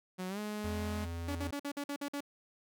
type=tone with pitch glide; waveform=sawtooth; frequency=184.3 to 210.5 Hz; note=F#3 to G#3; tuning=-7 to +24 cents; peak=-33 dBFS; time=0.18-1.06 s; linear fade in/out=20 ms; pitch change=+231 cents; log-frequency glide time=0.28-0.39 s
type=tone; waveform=square; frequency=84.4 Hz; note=E2; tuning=41 cents sharp; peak=-38 dBFS; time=0.64-1.51 s; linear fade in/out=5 ms
type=tone bursts; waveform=sawtooth; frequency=285.2 Hz; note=C#4; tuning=49 cents sharp; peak=-32 dBFS; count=8; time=1.28-2.206 s; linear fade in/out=5 ms; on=72 ms; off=50 ms
effects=none